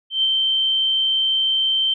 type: tone with ADSR envelope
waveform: sine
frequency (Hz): 3117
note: G7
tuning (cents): -11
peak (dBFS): -14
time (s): 0.1-1.94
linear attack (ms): 130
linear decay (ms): 36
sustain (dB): -2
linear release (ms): 7
effects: none